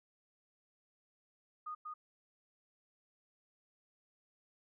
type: tone with echo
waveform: sine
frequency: 1233 Hz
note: D#6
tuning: 16 cents flat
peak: -40 dBFS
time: 1.66-1.75 s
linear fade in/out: 10 ms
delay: 190 ms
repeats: 1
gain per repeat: -2 dB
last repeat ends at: 1.94 s
effects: none